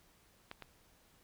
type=clicks; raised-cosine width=0.3 ms; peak=-28 / -30 dBFS; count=2; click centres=0.514 / 0.623 s; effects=pink hiss -67 dBFS RMS until 1.23 s